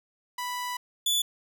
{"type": "tone pair in turn", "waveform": "sawtooth", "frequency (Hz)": [987.8, 3462], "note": ["B5", "A7"], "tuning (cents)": [0, -29], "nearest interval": "octave + minor seventh", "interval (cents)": 2171, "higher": "second", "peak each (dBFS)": [-27, -20], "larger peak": "second", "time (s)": [[0.38, 0.77], [1.06, 1.22]], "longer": "first", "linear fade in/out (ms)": 5, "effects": []}